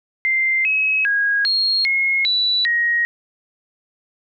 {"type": "tone with pitch steps", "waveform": "sine", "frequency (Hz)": [2089, 2560, 1642, 4264, 2161, 3952, 1885], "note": ["C7", "D#7", "G#6", "C8", "C#7", "B7", "A#6"], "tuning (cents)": [-3, 49, -20, 32, -45, 0, 19], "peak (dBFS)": -15, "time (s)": [0.25, 3.05], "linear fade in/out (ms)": 0, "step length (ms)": 400, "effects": []}